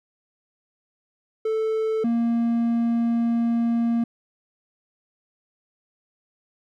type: tone pair in turn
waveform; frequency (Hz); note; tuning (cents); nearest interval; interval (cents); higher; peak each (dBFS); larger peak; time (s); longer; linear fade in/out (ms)
triangle; 440 / 233.1; A4 / A#3; 0 / 0; major seventh; 1100; first; -19 / -17; second; 1.45-2.04 / 2.04-4.04; second; 5
effects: none